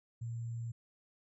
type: tone with sample-and-hold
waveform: sine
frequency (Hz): 116.54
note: A#2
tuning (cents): 0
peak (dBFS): -37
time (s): 0.21-0.72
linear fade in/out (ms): 10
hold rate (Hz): 7350
effects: resampled to 24000 Hz